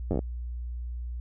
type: slowing click train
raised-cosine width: 2 ms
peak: -15 dBFS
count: 7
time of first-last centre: 0.11-0.191 s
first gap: 10 ms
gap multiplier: 1.12
effects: added 60 Hz sine -32 dBFS peak until 1.2 s